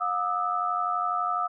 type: tone cluster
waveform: sine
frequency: 715 / 1208 / 1300 Hz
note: F5 / D6 / E6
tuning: +41 / +48 / -24 cents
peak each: -30 / -29 / -28 dBFS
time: 0-1.48 s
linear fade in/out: 20 ms
effects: none